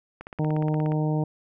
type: click train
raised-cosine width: 0.5 ms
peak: -23 dBFS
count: 13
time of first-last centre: 0.21-0.92 s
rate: 16.9 Hz
type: harmonic tone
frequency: 153.6 Hz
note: D#3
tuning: 22 cents flat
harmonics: 1 / 2 / 3 / 4 / 5 / 6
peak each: -23 / -29 / -33 / -35 / -37 / -39 dBFS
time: 0.39-1.24 s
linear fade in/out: 5 ms
effects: none